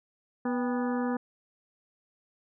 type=harmonic tone with a mistuned harmonic; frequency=245.6 Hz; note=B3; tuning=9 cents flat; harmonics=1 / 2 / 3 / 4 / 5 / 6 / 7; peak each=-28 / -34 / -38 / -40 / -42 / -44 / -45 dBFS; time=0.45-1.17 s; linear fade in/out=5 ms; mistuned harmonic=3; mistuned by=+110 cents; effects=none